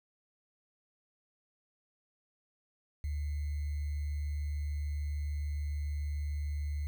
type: tone with sample-and-hold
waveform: sine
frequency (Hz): 73.42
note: D2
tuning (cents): 0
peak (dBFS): -32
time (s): 3.04-6.87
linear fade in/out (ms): 0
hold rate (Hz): 2100
effects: none